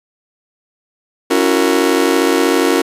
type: chord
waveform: 40% pulse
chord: F# dominant seventh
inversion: second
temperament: just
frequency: 277.5 / 333 / 370 / 462.5 Hz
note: C#4 / E4 / F#4 / A#4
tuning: +2 / +18 / 0 / -14 cents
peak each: -16 dBFS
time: 1.3-2.82 s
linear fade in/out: 10 ms
effects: resampled to 32000 Hz